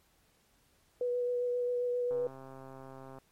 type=tone with vibrato; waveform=sine; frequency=490 Hz; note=B4; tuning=14 cents flat; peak=-29 dBFS; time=1.01-2.27 s; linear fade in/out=2 ms; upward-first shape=sine; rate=7.5 Hz; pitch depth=12 cents each way
type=click train; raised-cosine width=1 ms; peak=-35 dBFS; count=144; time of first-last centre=2.11-3.185 s; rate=133 Hz
effects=pink hiss -69 dBFS RMS until 3.31 s + MP3 64 kbps